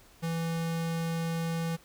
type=tone; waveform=square; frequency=165.5 Hz; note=E3; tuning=7 cents sharp; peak=-30 dBFS; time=0.22-1.77 s; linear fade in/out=20 ms; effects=pink hiss -58 dBFS RMS until 1.84 s